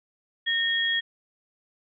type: tone pair together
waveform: sine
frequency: 1836 / 3298 Hz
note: A#6 / G#7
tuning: -27 / -13 cents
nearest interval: minor seventh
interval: 1014 cents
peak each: -25 dBFS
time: 0.46-1.01 s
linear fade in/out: 20 ms
effects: none